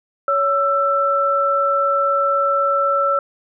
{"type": "tone pair together", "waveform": "sine", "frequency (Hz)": [560, 1331.9], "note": ["C#5", "E6"], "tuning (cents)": [18, 17], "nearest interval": "octave + minor third", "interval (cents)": 1499, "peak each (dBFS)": [-19, -16], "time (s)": [0.28, 3.19], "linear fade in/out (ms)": 2, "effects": []}